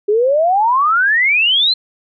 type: exponential sweep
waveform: sine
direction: up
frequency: 400.5 to 4189 Hz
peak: -10 dBFS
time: 0.08-1.74 s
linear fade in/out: 10 ms
effects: none